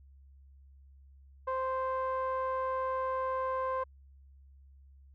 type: tone with low-pass filter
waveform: sawtooth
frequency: 522 Hz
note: C5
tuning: 4 cents flat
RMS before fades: -33 dBFS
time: 1.47-3.84 s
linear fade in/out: 10 ms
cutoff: 1100 Hz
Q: 2.7
effects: added 68 Hz sine -54 dBFS peak until 5.14 s